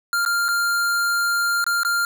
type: tone with dropouts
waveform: square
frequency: 1396.9 Hz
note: F6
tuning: in tune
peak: -19 dBFS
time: 0.13-2.05 s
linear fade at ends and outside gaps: 1 ms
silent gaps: 0.251-0.261 / 0.483-0.487 / 1.642-1.665 / 1.833-1.849 s
effects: none